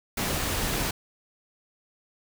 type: noise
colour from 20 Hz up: pink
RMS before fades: -28 dBFS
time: 0.17-0.91 s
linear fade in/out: 5 ms
effects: none